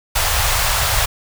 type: band-stop noise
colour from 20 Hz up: pink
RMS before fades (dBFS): -17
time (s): 0.15-1.06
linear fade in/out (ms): 10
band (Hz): 110 to 620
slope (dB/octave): 24
effects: none